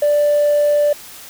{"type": "tone", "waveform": "triangle", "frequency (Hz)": 587.3, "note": "D5", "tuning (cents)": 0, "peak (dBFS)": -8, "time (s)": [0.02, 0.93], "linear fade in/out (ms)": 5, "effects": ["tanh soft clip ceiling -8 dBFS", "white hiss -37 dBFS RMS until 1.29 s"]}